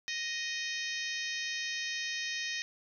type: harmonic tone with a mistuned harmonic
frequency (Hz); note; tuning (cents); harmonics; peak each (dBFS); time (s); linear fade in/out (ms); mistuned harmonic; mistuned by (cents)
622.3; D#5; 0; 3 / 4 / 5 / 6 / 7 / 8 / 9 / 10; -38 / -40 / -44 / -42 / -46 / -44 / -46 / -46; 0.08-2.62; 0; 8; +49
effects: none